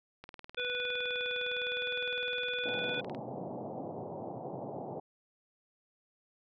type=click train; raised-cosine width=0.3 ms; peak=-30 dBFS; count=58; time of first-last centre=0.24-3.148 s; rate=19.6 Hz
type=harmonic tone; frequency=493.4 Hz; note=B4; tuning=2 cents flat; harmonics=1 / 3 / 5 / 7; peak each=-38 / -38 / -38 / -38 dBFS; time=0.57-3.01 s; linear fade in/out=10 ms
type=band-pass noise; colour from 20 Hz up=white; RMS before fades=-41 dBFS; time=2.65-5 s; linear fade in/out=5 ms; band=110 to 820 Hz; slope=48 dB/octave
effects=none